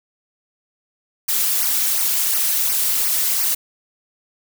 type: noise with flanger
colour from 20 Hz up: blue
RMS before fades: -19 dBFS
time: 1.28-3.55 s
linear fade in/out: 10 ms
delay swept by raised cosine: 0.26 to 3.76 ms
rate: 2.8 Hz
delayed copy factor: -1
effects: none